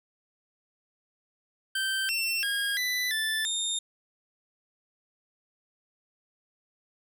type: tone with pitch steps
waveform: 25% pulse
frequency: 1558 / 2702 / 1630 / 1991 / 1758 / 3654 Hz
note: G6 / E7 / G#6 / B6 / A6 / A#7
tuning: -11 / +42 / -33 / +14 / -2 / -35 cents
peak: -23 dBFS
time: 1.75-3.79 s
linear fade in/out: 5 ms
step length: 340 ms
effects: none